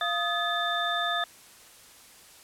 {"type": "tone cluster", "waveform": "sine", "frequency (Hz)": [693, 1253, 1720, 3579], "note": ["F5", "D#6", "A6", "A7"], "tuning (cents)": [-14, 12, -40, 29], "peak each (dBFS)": -31, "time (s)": [0.01, 1.24], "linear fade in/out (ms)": 2, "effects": ["white hiss -52 dBFS RMS until 2.43 s", "low-pass 12000 Hz 12 dB/octave"]}